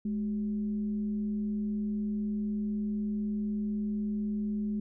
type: tone with frequency modulation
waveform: sine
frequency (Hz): 210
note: G#3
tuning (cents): +19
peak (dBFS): -29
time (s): 0.05-4.8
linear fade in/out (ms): 5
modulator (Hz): 172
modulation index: 0.24
effects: none